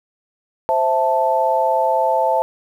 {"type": "chord", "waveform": "sine", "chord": "A minor", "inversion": "first", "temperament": "equal", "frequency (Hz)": [523.3, 659.3, 880], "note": ["C5", "E5", "A5"], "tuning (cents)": [0, 0, 0], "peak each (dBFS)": [-20, -19, -17], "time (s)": [0.69, 2.42], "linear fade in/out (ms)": 0, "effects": ["8-bit"]}